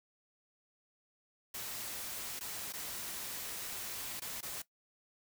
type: noise with dropouts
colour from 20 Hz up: white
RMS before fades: -42 dBFS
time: 1.54-4.62 s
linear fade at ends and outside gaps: 5 ms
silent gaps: 2.394-2.408 / 2.725-2.735 / 4.198-4.218 / 4.408-4.428 s
effects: noise-tail reverb RT60 0.1 s tail -17 dB re dry